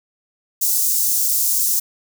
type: high-pass noise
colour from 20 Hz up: white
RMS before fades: -18 dBFS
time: 0.61-1.8 s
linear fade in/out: 10 ms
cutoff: 5800 Hz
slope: 24 dB/octave
effects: none